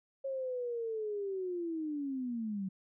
sine linear sweep, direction down, 546 to 185.6 Hz, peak -34 dBFS, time 0.24-2.69 s, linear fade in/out 10 ms, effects none

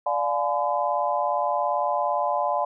sine chord, D diminished seventh, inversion none, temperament just, 587.3 / 704.8 / 845.8 / 1014.9 Hz, D5 / F5 / Ab5 / Cb6, 0 / +16 / +31 / +47 cents, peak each -27 dBFS, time 0.06-2.65 s, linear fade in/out 5 ms, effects none

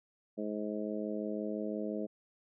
harmonic tone, 105.8 Hz, G#2, 33 cents sharp, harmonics 2 / 3 / 4 / 5 / 6, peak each -38 / -40 / -41 / -42 / -43 dBFS, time 0.37-2.07 s, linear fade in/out 20 ms, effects none

